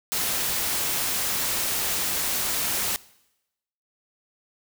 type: noise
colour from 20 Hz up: white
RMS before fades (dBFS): -26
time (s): 0.12-2.96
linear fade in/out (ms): 0
effects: noise-tail reverb RT60 0.9 s tail -21 dB re dry